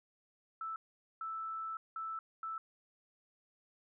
sine tone bursts at uneven times, 1318.5 Hz, E6, in tune, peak -38 dBFS, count 4, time 0.61-0.76 / 1.21-1.77 / 1.96-2.19 / 2.43-2.58 s, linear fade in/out 2 ms, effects none

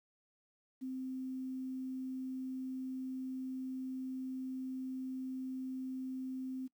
sine tone with quantisation, 260 Hz, C4, 11 cents flat, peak -38 dBFS, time 0.81-6.68 s, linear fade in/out 20 ms, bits 11, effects noise-tail reverb RT60 0.1 s tail -20 dB re dry

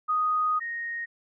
sine tone pair in turn, 1244.5 / 1864.6 Hz, D#6 / A#6, 0 / 0 cents, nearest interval perfect fifth, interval 700 cents, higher second, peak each -22 / -30 dBFS, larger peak first, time 0.08-0.6 / 0.6-1.06 s, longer first, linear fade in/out 20 ms, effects none

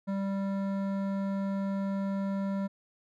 triangle tone with hard clipping, 196 Hz, G3, in tune, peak -31 dBFS, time 0.07-2.68 s, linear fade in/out 20 ms, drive 17 dB, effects none

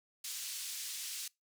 white band-pass noise, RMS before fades -42 dBFS, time 0.24-1.28 s, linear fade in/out 5 ms, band 3100 to 9400 Hz, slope 12 dB/octave, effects noise-tail reverb RT60 0.2 s tail -24 dB re dry

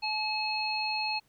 harmonic tone, 858 Hz, A5, 44 cents flat, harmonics 1 / 3 / 5, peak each -33 / -33 / -33 dBFS, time 0.02-1.2 s, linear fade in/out 20 ms, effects pink hiss -69 dBFS RMS until 1.28 s

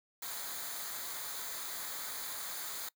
white noise with comb filter, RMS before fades -41 dBFS, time 0.22-2.89 s, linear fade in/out 5 ms, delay 0.36 ms, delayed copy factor -0.65, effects noise-tail reverb RT60 0.1 s tail -23 dB re dry

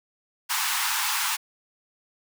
pink high-pass noise, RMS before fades -26 dBFS, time 0.49-1.37 s, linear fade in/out 20 ms, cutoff 820 Hz, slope 96 dB/octave, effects none

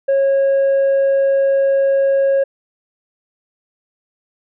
sine tone with tanh clipping, 547 Hz, C#5, 23 cents flat, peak -12 dBFS, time 0.08-2.44 s, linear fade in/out 10 ms, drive 2 dB, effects none

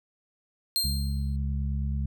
sawtooth tone with exponential decay, 4186 Hz, C8, in tune, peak -19 dBFS, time 0.76-1.36 s, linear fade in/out 0 ms, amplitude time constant 130 ms
harmonic tone, 69.3 Hz, C#2, in tune, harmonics 1 / 2 / 3, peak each -27 / -33 / -37 dBFS, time 0.84-2.06 s, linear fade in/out 5 ms
effects none

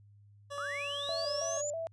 25% pulse tone with pitch glide, 570 to 562.2 Hz, C#5 to C#5, +48 to +24 cents, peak -35 dBFS, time 0.5-1.62 s, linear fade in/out 20 ms, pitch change -24 cents, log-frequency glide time 1.01-1.33 s
sine linear sweep, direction up, 1174.7 to 7190 Hz, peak -36 dBFS, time 0.58-1.7 s, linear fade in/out 0 ms
sine tone with vibrato, 622.3 Hz, D#5, in tune, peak -34 dBFS, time 1.09-1.87 s, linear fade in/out 0 ms, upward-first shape square, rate 3.1 Hz, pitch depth 95 cents each way
effects added 102 Hz sine -56 dBFS peak until 1.92 s + resampled to 22050 Hz

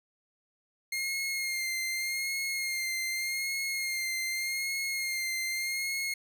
sawtooth tone with vibrato, 2125 Hz, C7, 26 cents sharp, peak -27 dBFS, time 0.92-6.14 s, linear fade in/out 5 ms, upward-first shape sine, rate 0.84 Hz, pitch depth 34 cents each way, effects none

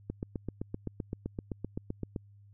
click train, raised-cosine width 3 ms, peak -22 dBFS, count 17, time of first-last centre 0.1-2.162 s, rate 7.76 Hz, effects added 101 Hz sine -54 dBFS peak until 2.53 s

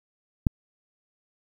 click, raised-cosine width 5 ms, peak -7 dBFS, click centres 0.468 s, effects 8-bit

